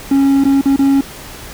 triangle tone with dropouts, 274.8 Hz, C#4, 15 cents flat, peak -6 dBFS, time 0.11-1.01 s, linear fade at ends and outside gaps 5 ms, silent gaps 0.44-0.451 / 0.613-0.656 / 0.763-0.79 s, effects pink hiss -32 dBFS RMS until 1.53 s

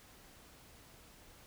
silence, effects pink hiss -59 dBFS RMS until 1.46 s

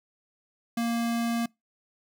square tone, 233.1 Hz, A#3, in tune, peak -26 dBFS, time 0.77-1.46 s, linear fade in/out 5 ms, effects noise-tail reverb RT60 0.2 s tail -25 dB re dry

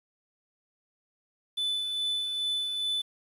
triangle tone with tremolo, 3499 Hz, A7, 10 cents flat, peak -25 dBFS, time 1.57-3.02 s, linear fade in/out 10 ms, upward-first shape sine, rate 2.4 Hz, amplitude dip 35%, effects resampled to 32000 Hz + 9-bit

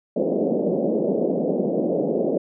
white band-pass noise, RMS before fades -22 dBFS, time 0.16-2.38 s, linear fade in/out 5 ms, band 170 to 590 Hz, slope 48 dB/octave, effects none

